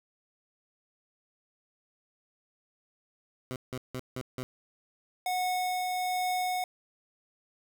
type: tone bursts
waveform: 15% pulse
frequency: 128.1 Hz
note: C3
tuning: 36 cents flat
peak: -28 dBFS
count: 5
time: 3.51-4.43 s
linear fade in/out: 0 ms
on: 48 ms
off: 170 ms
type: tone with tremolo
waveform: square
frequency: 732 Hz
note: F#5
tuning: 19 cents flat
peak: -28 dBFS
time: 5.26-6.64 s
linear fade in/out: 2 ms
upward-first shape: triangle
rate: 1.2 Hz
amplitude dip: 25%
effects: none